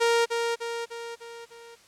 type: tone with echo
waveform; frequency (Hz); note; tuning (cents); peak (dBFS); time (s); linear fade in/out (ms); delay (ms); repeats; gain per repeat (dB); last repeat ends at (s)
sawtooth; 466.2; A#4; 0; -16; 0-0.26; 20; 300; 5; -5; 1.76
effects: white hiss -56 dBFS RMS until 1.87 s + low-pass 8000 Hz 12 dB/octave